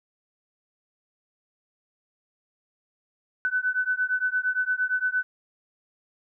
sine beating tone pair, 1500 / 1508.7 Hz, F#6 / F#6, +23 / +33 cents, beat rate 8.7 Hz, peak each -26 dBFS, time 3.45-5.23 s, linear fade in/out 0 ms, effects none

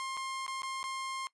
sawtooth tone with dropouts, 1062 Hz, C6, 25 cents sharp, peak -32 dBFS, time 0-1.27 s, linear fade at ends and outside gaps 0 ms, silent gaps 0.169-0.173 / 0.465-0.479 / 0.62-0.632 / 0.83-0.84 s, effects noise-tail reverb RT60 0.1 s tail -20 dB re dry + resampled to 24000 Hz

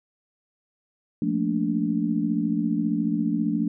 sine chord, Bb major seventh, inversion second, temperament just, 174.81 / 218.5 / 233.1 / 291.4 Hz, F3 / A3 / Bb3 / D4, +2 / -12 / 0 / -13 cents, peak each -28 / -26 / -29 / -26 dBFS, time 1.22-3.68 s, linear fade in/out 2 ms, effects none

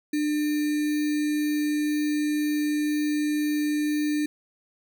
sine tone with sample-and-hold, 299 Hz, D4, 31 cents sharp, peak -22 dBFS, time 0.13-4.26 s, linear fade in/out 5 ms, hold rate 2100 Hz, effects none

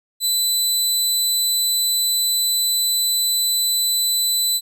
20% pulse tone, 4000 Hz, B7, 21 cents sharp, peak -11 dBFS, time 0.2-4.61 s, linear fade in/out 50 ms, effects none

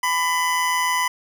25% pulse tone with amplitude modulation, 1000 Hz, B5, 21 cents sharp, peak -13 dBFS, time 0.03-1.08 s, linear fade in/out 5 ms, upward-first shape sine, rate 167 Hz, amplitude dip 45%, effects none

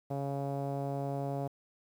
sawtooth tone with low-pass filter, 139.3 Hz, C#3, 9 cents sharp, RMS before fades -35 dBFS, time 0.1-1.48 s, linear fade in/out 10 ms, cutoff 680 Hz, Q 3.3, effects 10-bit

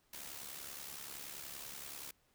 white noise with amplitude modulation, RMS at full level -45 dBFS, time 0.13-2.11 s, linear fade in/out 5 ms, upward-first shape sine, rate 70.5 Hz, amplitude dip 60%, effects pink hiss -74 dBFS RMS until 2.34 s

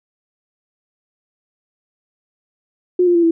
sine tone with pitch steps, 360 / 350.2 / 340.6 / 331.3 Hz, F#4 / F4 / F4 / E4, -47 / +5 / -43 / +9 cents, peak -10 dBFS, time 2.99-3.31 s, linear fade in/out 5 ms, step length 80 ms, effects none

